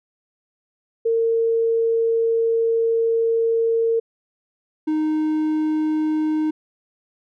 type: tone pair in turn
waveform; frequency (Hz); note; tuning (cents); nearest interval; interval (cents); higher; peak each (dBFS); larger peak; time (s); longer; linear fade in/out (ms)
sine / triangle; 456.6 / 309.7; A#4 / D#4; -36 / -8; perfect fifth; 672; first; -16; neither; 1.05-4 / 4.87-6.51; first; 10
effects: none